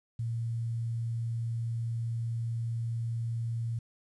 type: tone with quantisation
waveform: sine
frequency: 115.6 Hz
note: A#2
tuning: 14 cents flat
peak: -30 dBFS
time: 0.19-3.79 s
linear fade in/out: 5 ms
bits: 10
effects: resampled to 22050 Hz